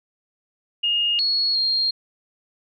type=tone with pitch steps; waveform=sine; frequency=2846 / 4342 / 4222 Hz; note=F7 / C#8 / C8; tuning=+32 / -37 / +15 cents; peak=-18 dBFS; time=0.83-1.91 s; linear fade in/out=10 ms; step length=360 ms; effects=none